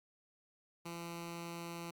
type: tone with notch filter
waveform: 10% pulse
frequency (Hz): 169.8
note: F3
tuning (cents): -48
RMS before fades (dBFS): -45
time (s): 0.85-1.91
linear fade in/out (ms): 10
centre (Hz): 600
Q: 1.7
effects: Opus 48 kbps